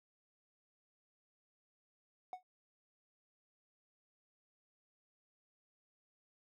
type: tone with exponential decay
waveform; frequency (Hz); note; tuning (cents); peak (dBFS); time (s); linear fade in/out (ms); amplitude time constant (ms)
triangle; 737; F#5; -7; -35; 2.33-2.43; 1; 20
effects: tanh soft clip ceiling -33 dBFS